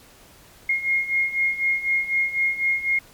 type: beating tone pair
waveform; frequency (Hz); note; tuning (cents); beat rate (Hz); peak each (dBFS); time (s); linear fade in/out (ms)
sine; 2141 / 2145; C7 / C7; +39 / +42; 4; -25 / -21; 0.69-2.99; 5
effects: pink hiss -50 dBFS RMS until 3.13 s + MP3 96 kbps